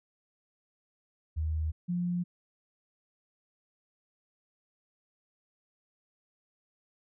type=tone pair in turn; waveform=sine; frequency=78.5 / 176.23 Hz; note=D#2 / F3; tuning=+16 / +16 cents; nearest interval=octave + major second; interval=1400 cents; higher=second; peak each=-28 dBFS; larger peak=neither; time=1.36-1.72 / 1.88-2.24 s; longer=neither; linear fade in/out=20 ms; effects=none